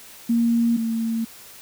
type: tone pair in turn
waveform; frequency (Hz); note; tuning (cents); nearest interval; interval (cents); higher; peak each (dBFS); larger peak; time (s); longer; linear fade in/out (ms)
sine; 233.1 / 227; A#3 / A#3; 0 / -46; unison; 46; first; -16 / -21; first; 0.29-0.77 / 0.77-1.25; neither; 10
effects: white hiss -44 dBFS RMS until 1.61 s